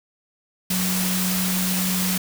sine tone in noise, 184.8 Hz, F#3, 2 cents flat, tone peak -23 dBFS, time 0.7-2.18 s, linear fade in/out 5 ms, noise white, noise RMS -25 dBFS, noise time 0.7-2.18 s, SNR -1 dB, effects none

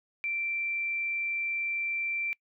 sine tone, 2349 Hz, D7, in tune, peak -29 dBFS, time 0.24-2.33 s, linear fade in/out 0 ms, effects noise-tail reverb RT60 0.1 s tail -26 dB re dry

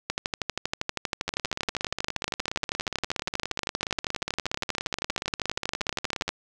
two click trains, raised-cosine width 0.2 ms, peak -9 / -12 dBFS, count 79 / 86, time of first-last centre 0.1-6.29 / 1.28-6.28 s, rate 12.6 / 17 Hz, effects none

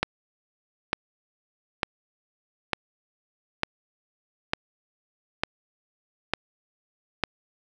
click train, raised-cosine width 0.3 ms, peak -6 dBFS, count 9, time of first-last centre 0.03-7.237 s, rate 1.11 Hz, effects none

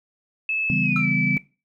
sine tone with pitch glide, 2607 to 2309 Hz, E7 to D7, -20 to -30 cents, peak -21 dBFS, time 0.49-1.38 s, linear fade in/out 2 ms, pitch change -210 cents, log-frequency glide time 0.82-1.06 s
sine chord, C# half-diminished seventh, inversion none, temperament equal, 138.59 / 164.81 / 196 / 246.9 Hz, C#3 / E3 / G3 / B3, 0 / 0 / 0 / 0 cents, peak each -26 dBFS, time 0.7-1.37 s, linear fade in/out 0 ms
triangle tone with exponential decay, 1318.5 Hz, E6, in tune, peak -21 dBFS, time 0.96-1.14 s, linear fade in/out 2 ms, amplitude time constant 38 ms
effects noise-tail reverb RT60 0.3 s tail -19 dB re dry + tanh soft clip ceiling -7 dBFS

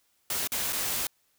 white noise with dropouts, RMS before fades -30 dBFS, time 0.3-1.07 s, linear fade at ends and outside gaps 2 ms, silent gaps 0.474-0.519 / 0.725-0.729 s, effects white hiss -70 dBFS RMS until 1.38 s

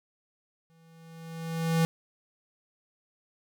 square tone with exponential growth, 164.1 Hz, E3, 8 cents flat, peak -21 dBFS, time 0.7-1.85 s, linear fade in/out 0 ms, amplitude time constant 250 ms, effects none

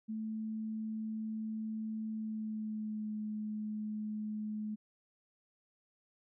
sine tone with pitch glide, 218.8 to 213.3 Hz, A3 to G#3, -9 to +46 cents, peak -36 dBFS, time 0.08-4.76 s, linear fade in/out 20 ms, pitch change -45 cents, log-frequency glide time 2.1-3.14 s, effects none

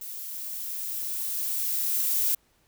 violet noise with level ramp, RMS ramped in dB -38 to -24 dBFS, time 0.01-2.35 s, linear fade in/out 5 ms, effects pink hiss -66 dBFS RMS until 2.67 s

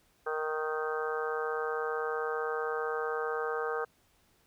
harmonic tone, 155.56 Hz, D#3, in tune, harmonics 3 / 4 / 5 / 6 / 7 / 8 / 9 / 10, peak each -33 / -45 / -40 / -45 / -43 / -38 / -47 / -39 dBFS, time 0.26-3.85 s, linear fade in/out 10 ms, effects pink hiss -68 dBFS RMS until 4.46 s

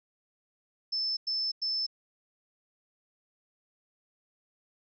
sine tone bursts, 5270 Hz, E8, 1 cent flat, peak -28 dBFS, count 3, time 0.92-1.866 s, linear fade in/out 10 ms, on 250 ms, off 98 ms, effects none

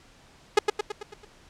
sawtooth tone with echo, 418 Hz, G#4, 11 cents sharp, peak -10 dBFS, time 0.57-0.59 s, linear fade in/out 5 ms, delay 110 ms, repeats 6, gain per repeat -5 dB, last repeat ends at 1.25 s, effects pink hiss -55 dBFS RMS until 1.49 s + low-pass 7000 Hz 12 dB/octave

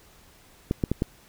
clicks, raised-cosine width 3 ms, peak -10 dBFS, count 4, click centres 0.711 / 0.838 / 0.916 / 1.021 s, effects pink hiss -55 dBFS RMS until 1.28 s

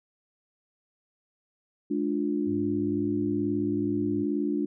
sine chord, D diminished, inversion second, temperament just, 211.4 / 293.7 / 352.4 Hz, Ab3 / D4 / F4, +31 / 0 / +16 cents, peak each -31 / -27 / -31 dBFS, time 1.9-4.66 s, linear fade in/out 10 ms
sine tone with pitch glide, 103.83 to 106.2 Hz, G#2 to G#2, 0 to +39 cents, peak -36 dBFS, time 2.45-4.26 s, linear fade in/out 50 ms, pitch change +39 cents, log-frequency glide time 2.96-3.16 s
effects none

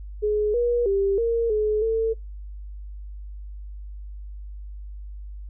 sine tone with pitch steps, 421.1 / 479.6 / 394.6 / 463.1 / 426 / 448.5 Hz, G#4 / A#4 / G4 / A#4 / G#4 / A4, +24 / +49 / +11 / -11 / +44 / +33 cents, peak -19 dBFS, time 0.22-2.14 s, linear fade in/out 20 ms, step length 320 ms, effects noise-tail reverb RT60 0.2 s tail -22 dB re dry + added 50 Hz sine -34 dBFS peak until 5.49 s

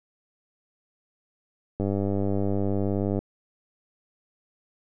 click train, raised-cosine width 2 ms, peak -14 dBFS, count 139, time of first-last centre 1.8-3.19 s, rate 99.3 Hz, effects none

